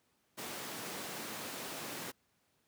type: high-pass noise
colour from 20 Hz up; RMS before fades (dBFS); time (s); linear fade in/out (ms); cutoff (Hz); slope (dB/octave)
pink; -43; 0.37-2.12; 20; 190; 12
effects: pink hiss -75 dBFS RMS until 2.67 s + high-pass 100 Hz 12 dB/octave